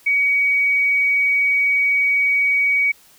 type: tone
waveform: sine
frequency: 2258 Hz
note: C#7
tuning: 31 cents sharp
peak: -14 dBFS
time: 0.06-2.92 s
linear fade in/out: 10 ms
effects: white hiss -51 dBFS RMS until 3.18 s